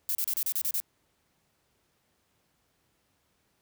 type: noise bursts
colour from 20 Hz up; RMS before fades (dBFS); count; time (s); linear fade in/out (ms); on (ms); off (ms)
violet; -29; 8; 0.09-0.801; 0; 60; 33
effects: pink hiss -72 dBFS RMS until 3.61 s + high-pass 60 Hz 12 dB/octave